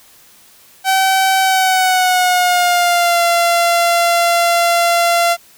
sawtooth tone with pitch glide, 766 to 686.4 Hz, G5 to F5, -40 to -30 cents, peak -7 dBFS, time 0.84-5.37 s, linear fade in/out 50 ms, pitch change -190 cents, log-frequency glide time 1.4-3.22 s, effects white hiss -46 dBFS RMS until 5.57 s

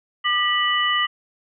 sine tone cluster, 1199 / 1949 / 2967 Hz, D6 / B6 / F#7, +36 / -23 / +4 cents, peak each -22 dBFS, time 0.24-1.07 s, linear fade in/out 20 ms, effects none

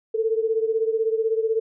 sine beating tone pair, 441.7 / 457.7 Hz, A4 / A#4, +7 / -32 cents, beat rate 16 Hz, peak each -21 / -25 dBFS, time 0.14-1.6 s, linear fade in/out 10 ms, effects none

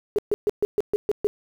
sine tone bursts, 415.3 Hz, G#4, in tune, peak -17 dBFS, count 8, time 0.16-1.27 s, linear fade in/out 0 ms, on 25 ms, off 130 ms, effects 8-bit

